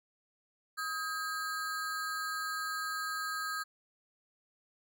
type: ring-modulated tone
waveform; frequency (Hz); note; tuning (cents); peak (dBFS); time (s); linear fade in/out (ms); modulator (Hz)
square; 1438; F#6; -50; -32; 0.77-3.64; 20; 174
effects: none